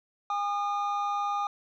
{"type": "tone pair together", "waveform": "triangle", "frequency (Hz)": [814, 1219.6], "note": ["G#5", "D#6"], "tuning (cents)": [-35, -35], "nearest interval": "perfect fifth", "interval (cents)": 700, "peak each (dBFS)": -28, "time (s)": [0.3, 1.47], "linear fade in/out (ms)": 2, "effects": ["resampled to 16000 Hz"]}